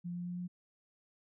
sine tone with pitch steps, 174.61 / 175.82 / 177.05 / 178.28 Hz, F3 / F3 / F3 / F3, 0 / +12 / +24 / +36 cents, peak -37 dBFS, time 0.04-0.48 s, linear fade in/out 20 ms, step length 110 ms, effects none

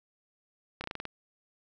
slowing click train, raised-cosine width 0.3 ms, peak -20 dBFS, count 7, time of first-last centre 0.81-1.053 s, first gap 30 ms, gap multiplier 1.12, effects none

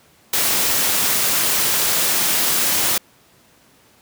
white noise, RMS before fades -18 dBFS, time 0.33-2.98 s, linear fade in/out 5 ms, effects pink hiss -53 dBFS RMS until 4.01 s + high-pass 100 Hz 12 dB/octave

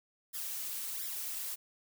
blue noise with flanger, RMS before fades -39 dBFS, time 0.33-1.56 s, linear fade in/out 20 ms, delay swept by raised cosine 0.54 to 4.14 ms, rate 1.4 Hz, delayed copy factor +0.7, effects none

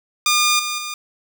10% pulse tone with level steps, 1210 Hz, D#6, 49 cents flat, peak -6 / -14 / -18 dBFS, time 0.26-0.94 s, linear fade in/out 2 ms, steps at 0.59 / 0.78 s, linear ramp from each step 5 ms, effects none

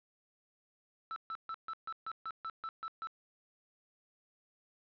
triangle tone bursts, 1322 Hz, E6, 5 cents sharp, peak -36 dBFS, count 11, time 1.11-3.071 s, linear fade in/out 0 ms, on 51 ms, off 140 ms, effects resampled to 11025 Hz + 11-bit

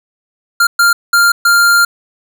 square tone bursts at uneven times, 1396.9 Hz, F6, in tune, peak -7 dBFS, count 4, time 0.6-0.67 / 0.79-0.93 / 1.13-1.32 / 1.45-1.85 s, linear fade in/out 5 ms, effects none

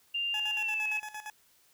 sine tone with pitch glide, 2794 to 2577 Hz, F7 to E7, 0 to -40 cents, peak -29 dBFS, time 0.14-1 s, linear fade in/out 10 ms, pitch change -140 cents, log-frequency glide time 0.52-0.87 s
20% pulse tone with tremolo, 850 Hz, G#5, 40 cents sharp, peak -33 dBFS, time 0.34-1.3 s, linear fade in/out 2 ms, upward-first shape square, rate 8.7 Hz, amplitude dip 75%
effects white hiss -65 dBFS RMS until 1.73 s

